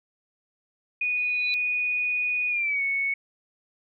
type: tone with pitch glide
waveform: sine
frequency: 2471 to 2214 Hz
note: D#7 to C#7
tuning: -13 to -3 cents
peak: -23 dBFS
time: 1.01-3.14 s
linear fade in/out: 5 ms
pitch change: -190 cents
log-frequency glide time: 2.49-2.82 s
type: tone with exponential growth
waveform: sine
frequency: 3975 Hz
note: B7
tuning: 10 cents sharp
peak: -26 dBFS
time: 1.17-1.54 s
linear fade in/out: 0 ms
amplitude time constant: 80 ms
effects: none